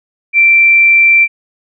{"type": "tone", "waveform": "sine", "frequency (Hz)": 2349, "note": "D7", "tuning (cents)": 0, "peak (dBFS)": -4, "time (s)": [0.33, 1.28], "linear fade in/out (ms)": 50, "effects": []}